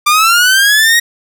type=linear sweep; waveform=sawtooth; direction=up; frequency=1179 to 1898 Hz; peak=-3 dBFS; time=0.06-1 s; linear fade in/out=10 ms; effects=none